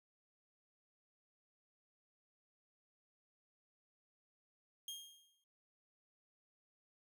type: tone with exponential decay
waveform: sawtooth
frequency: 3229 Hz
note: G#7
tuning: 49 cents flat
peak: -39 dBFS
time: 4.88-5.44 s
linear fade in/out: 2 ms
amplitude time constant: 120 ms
effects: none